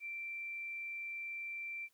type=tone; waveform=sine; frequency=2349 Hz; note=D7; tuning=in tune; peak=-40 dBFS; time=0-1.89 s; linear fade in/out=50 ms; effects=white hiss -75 dBFS RMS until 1.93 s